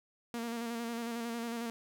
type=tone with vibrato; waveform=sawtooth; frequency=233.1 Hz; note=A#3; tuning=in tune; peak=-32 dBFS; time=0.34-1.7 s; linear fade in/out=0 ms; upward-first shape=square; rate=11 Hz; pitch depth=28 cents each way; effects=none